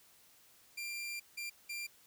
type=tone bursts at uneven times; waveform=sawtooth; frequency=2378 Hz; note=D7; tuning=21 cents sharp; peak=-36 dBFS; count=3; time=0.77-1.2 / 1.37-1.5 / 1.69-1.87 s; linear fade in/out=10 ms; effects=white hiss -64 dBFS RMS until 2.06 s